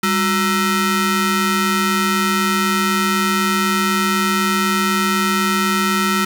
sawtooth ring-modulated tone, 564 Hz, C#5, 30 cents sharp, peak -8 dBFS, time 0.03-6.25 s, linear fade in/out 5 ms, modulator 764 Hz, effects 8-bit

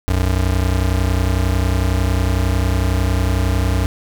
square tone pair together, 62.01 / 93 Hz, B1 / F#2, +8 / +9 cents, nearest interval perfect fifth, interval 701 cents, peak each -18 dBFS, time 0.08-3.86 s, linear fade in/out 0 ms, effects none

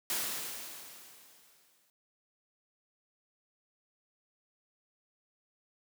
white noise with exponential decay, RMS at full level -32 dBFS, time 0.1-1.9 s, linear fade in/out 1 ms, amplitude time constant 390 ms, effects high-pass 150 Hz 12 dB/octave

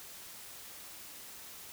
silence, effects white hiss -49 dBFS RMS until 1.72 s

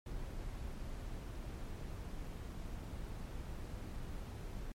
brown noise, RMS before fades -44 dBFS, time 0.06-4.72 s, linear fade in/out 2 ms, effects MP3 64 kbps

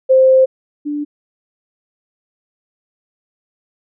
sine tone pair in turn, 523.3 / 293.7 Hz, C5 / D4, 0 / 0 cents, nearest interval minor seventh, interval 1000 cents, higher first, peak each -6 / -18 dBFS, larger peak first, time 0.09-0.46 / 0.85-1.05 s, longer first, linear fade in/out 20 ms, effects none

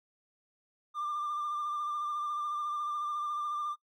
triangle tone with vibrato, 1190 Hz, D6, 22 cents sharp, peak -29 dBFS, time 0.94-3.76 s, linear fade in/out 50 ms, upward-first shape sine, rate 14 Hz, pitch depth 26 cents each way, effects noise-tail reverb RT60 0.1 s tail -25 dB re dry + tanh soft clip ceiling -27 dBFS

